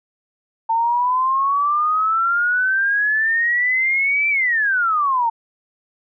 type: exponential two-way sweep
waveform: sine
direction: up then down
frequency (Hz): 897 to 2349 to 897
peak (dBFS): -15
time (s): 0.69-5.3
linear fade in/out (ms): 10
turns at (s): 4.29
effects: none